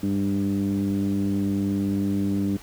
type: tone with low-pass filter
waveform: 10% pulse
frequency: 99 Hz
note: G2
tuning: 18 cents sharp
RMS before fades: -24 dBFS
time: 0.03-2.57 s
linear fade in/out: 5 ms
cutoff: 250 Hz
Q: 6
effects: pink hiss -46 dBFS RMS until 2.62 s